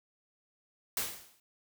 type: noise with exponential decay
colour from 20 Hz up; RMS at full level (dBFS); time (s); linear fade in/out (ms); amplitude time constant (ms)
white; -30; 0.97-1.4; 2; 92
effects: none